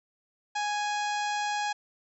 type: harmonic tone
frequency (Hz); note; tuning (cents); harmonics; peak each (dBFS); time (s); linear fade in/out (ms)
830.6; G#5; 0; 1 / 2 / 3 / 4 / 5 / 6 / 7 / 8 / 9; -29 / -35 / -39 / -41 / -43 / -45 / -46 / -47 / -48; 0.55-1.73; 10
effects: none